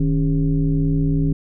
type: tone with frequency modulation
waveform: sine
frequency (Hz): 154.9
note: D#3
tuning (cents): -7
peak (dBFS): -15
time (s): 0-1.33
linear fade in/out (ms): 5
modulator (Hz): 124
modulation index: 1.1
effects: none